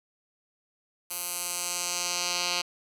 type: tone with band-pass filter sweep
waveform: 10% pulse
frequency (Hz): 176.6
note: F3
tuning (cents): +20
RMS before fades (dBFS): -31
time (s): 1.1-2.62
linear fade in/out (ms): 10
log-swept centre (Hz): 12000 to 4200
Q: 1.4
effects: none